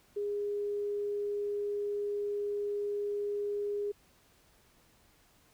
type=tone; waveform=sine; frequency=410 Hz; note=G#4; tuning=22 cents flat; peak=-31 dBFS; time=0.16-3.92 s; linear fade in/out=10 ms; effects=pink hiss -65 dBFS RMS until 5.53 s